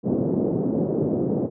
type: band-pass noise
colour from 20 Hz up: pink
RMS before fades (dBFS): -23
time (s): 0.03-1.5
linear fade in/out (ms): 50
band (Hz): 150 to 490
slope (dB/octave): 24
effects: none